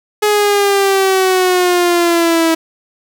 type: exponential sweep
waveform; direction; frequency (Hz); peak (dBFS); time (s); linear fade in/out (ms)
sawtooth; down; 422 to 324.5; -6; 0.22-2.55; 10
effects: none